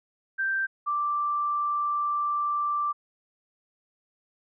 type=tone pair in turn; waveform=sine; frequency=1568 / 1174.7 Hz; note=G6 / D6; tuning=0 / 0 cents; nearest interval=perfect fourth; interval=500 cents; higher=first; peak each=-24 dBFS; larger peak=neither; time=0.38-0.67 / 0.86-2.93 s; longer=second; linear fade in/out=20 ms; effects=none